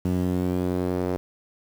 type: tone with band-pass filter sweep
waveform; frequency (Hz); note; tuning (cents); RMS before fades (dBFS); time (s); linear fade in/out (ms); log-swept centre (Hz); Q
sawtooth; 90.6; F#2; -36; -25; 0.05-1.17; 0; 220 to 440; 1.3
effects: 7-bit